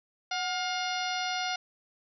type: harmonic tone with a mistuned harmonic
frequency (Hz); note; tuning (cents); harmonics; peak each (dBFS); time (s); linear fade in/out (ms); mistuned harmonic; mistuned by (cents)
710; F5; +28; 1 / 2 / 3 / 4 / 5 / 6 / 7 / 8; -33 / -36 / -38 / -39 / -40 / -41 / -41 / -42; 0.31-1.56; 5; 1; +69
effects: none